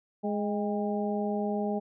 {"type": "harmonic tone with a mistuned harmonic", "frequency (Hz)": 208.2, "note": "G#3", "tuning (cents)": 5, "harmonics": [1, 2, 3, 4], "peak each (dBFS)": [-30, -33, -35, -36], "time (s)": [0.23, 1.8], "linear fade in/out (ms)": 20, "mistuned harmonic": 4, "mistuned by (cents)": -60, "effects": []}